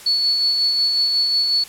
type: tone with tremolo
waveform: sine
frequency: 4424 Hz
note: C#8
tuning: 4 cents flat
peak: -14 dBFS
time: 0.06-1.64 s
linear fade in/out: 5 ms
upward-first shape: sine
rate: 5.5 Hz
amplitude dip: 30%
effects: white hiss -40 dBFS RMS until 1.68 s + low-pass 12000 Hz 12 dB/octave